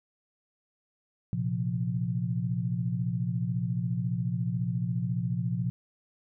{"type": "chord", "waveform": "sine", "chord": "Bb suspended second", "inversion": "none", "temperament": "equal", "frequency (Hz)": [116.54, 130.81, 174.61], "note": ["Bb2", "C3", "F3"], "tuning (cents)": [0, 0, 0], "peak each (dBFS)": [-31, -32, -31], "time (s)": [1.33, 5.7], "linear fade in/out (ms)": 0, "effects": []}